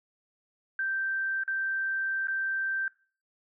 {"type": "tone with dropouts", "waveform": "sine", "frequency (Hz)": 1565, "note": "G6", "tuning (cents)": -3, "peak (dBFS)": -27, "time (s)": [0.79, 2.88], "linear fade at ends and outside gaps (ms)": 2, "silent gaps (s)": [[1.436, 1.478], [2.272, 2.282]], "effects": ["noise-tail reverb RT60 0.4 s tail -21 dB re dry"]}